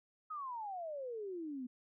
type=exponential sweep; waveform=sine; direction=down; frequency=1287 to 241.8 Hz; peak=-40 dBFS; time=0.3-1.67 s; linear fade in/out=10 ms; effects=none